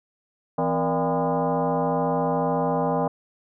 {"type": "tone with frequency modulation", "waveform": "sine", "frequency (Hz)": 165, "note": "E3", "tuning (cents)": 2, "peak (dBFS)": -20, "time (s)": [0.58, 3.08], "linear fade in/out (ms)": 5, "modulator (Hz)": 212, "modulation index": 3.9, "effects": []}